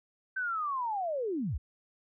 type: linear sweep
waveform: sine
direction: down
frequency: 1555 to 43.13 Hz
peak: -30 dBFS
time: 0.36-1.58 s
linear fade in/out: 10 ms
effects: none